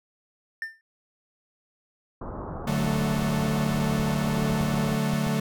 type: tone with exponential decay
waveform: triangle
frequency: 1794 Hz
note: A6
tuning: 33 cents sharp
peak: -24 dBFS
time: 0.62-0.81 s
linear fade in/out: 1 ms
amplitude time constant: 40 ms
type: low-pass noise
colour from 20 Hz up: pink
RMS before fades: -35 dBFS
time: 2.21-4.96 s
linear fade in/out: 5 ms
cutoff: 1300 Hz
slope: 48 dB/octave
type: chord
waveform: 45% pulse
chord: D major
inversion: none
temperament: equal with one note detuned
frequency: 146.83 / 185 / 219.2 Hz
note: D3 / F#3 / A3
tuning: 0 / 0 / -6 cents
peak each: -27 / -30 / -27 dBFS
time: 2.67-5.4 s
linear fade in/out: 5 ms
type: clicks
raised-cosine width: 5 ms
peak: -22 dBFS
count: 6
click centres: 3.187 / 3.226 / 3.998 / 4.611 / 5.136 / 5.269 s
effects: none